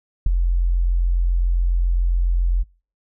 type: tone with ADSR envelope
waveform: sine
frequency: 43.65 Hz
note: F1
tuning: in tune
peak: -9 dBFS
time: 0.26-2.64 s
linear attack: 5 ms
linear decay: 5 ms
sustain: -6 dB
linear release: 28 ms
effects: noise-tail reverb RT60 0.4 s tail -26 dB re dry